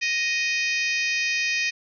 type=harmonic tone; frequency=622.3 Hz; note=D#5; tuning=in tune; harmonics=3 / 4 / 5 / 6 / 7 / 8 / 9 / 10; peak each=-28 / -24 / -37 / -37 / -36 / -33 / -36 / -38 dBFS; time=0.01-1.71 s; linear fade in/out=20 ms; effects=none